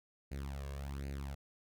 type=tone with flanger; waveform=sawtooth; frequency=69.3 Hz; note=C#2; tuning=in tune; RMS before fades=-42 dBFS; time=0.31-1.35 s; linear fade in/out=10 ms; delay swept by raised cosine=0.44 to 1.84 ms; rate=1.3 Hz; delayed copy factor=+0.8; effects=none